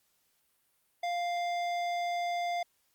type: tone with hard clipping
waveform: triangle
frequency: 698.5 Hz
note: F5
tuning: in tune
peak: -32 dBFS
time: 1.03-2.63 s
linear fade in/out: 5 ms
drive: 17 dB
effects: white hiss -73 dBFS RMS until 2.94 s + Opus 48 kbps